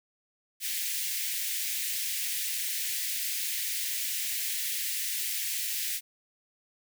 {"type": "high-pass noise", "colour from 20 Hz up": "white", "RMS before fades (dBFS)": -32, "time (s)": [0.6, 6.01], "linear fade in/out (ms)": 50, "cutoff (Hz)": 1800, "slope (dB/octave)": 48, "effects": []}